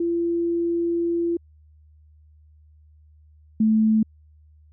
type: tone pair in turn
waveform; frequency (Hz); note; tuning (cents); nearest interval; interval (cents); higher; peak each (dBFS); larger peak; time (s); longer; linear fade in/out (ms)
sine; 340.3 / 218.6; F4 / A3; -45 / -11; minor sixth; 766; first; -20 / -15; second; 0-1.37 / 3.6-4.03; first; 5
effects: added 76 Hz sine -50 dBFS peak until 4.72 s